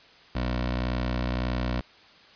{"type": "tone with notch filter", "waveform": "15% pulse", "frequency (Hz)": 61.74, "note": "B1", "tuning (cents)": 0, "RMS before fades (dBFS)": -28, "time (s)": [0.35, 1.81], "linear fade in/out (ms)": 5, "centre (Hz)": 150, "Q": 1.9, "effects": ["white hiss -53 dBFS RMS until 2.35 s", "resampled to 11025 Hz"]}